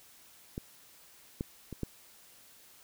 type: clicks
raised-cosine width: 3 ms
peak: -23 / -20 / -27 / -20 dBFS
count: 4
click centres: 0.579 / 1.409 / 1.727 / 1.833 s
effects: white hiss -58 dBFS RMS until 2.83 s